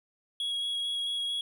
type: tone with vibrato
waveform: triangle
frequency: 3322 Hz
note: G#7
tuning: in tune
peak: -28 dBFS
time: 0.4-1.41 s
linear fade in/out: 2 ms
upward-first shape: square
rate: 4.5 Hz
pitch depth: 8 cents each way
effects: none